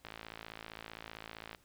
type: click train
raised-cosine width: 0.3 ms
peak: -28 dBFS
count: 84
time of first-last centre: 0.05-1.548 s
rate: 55.4 Hz
effects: pink hiss -68 dBFS RMS until 1.64 s